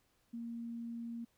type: tone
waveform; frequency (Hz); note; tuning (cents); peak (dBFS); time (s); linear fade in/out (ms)
sine; 233.1; A#3; 0; -40; 0.33-1.25; 10
effects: pink hiss -75 dBFS RMS until 1.37 s